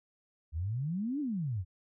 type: exponential two-way sweep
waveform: sine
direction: up then down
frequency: 73 to 306.1 to 83.2 Hz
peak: -31 dBFS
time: 0.52-1.65 s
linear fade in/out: 50 ms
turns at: 1.2 s
effects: none